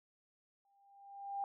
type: tone with exponential growth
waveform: sine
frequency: 797 Hz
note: G5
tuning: 28 cents sharp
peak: -34 dBFS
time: 0.65-1.44 s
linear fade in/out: 1 ms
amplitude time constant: 170 ms
effects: none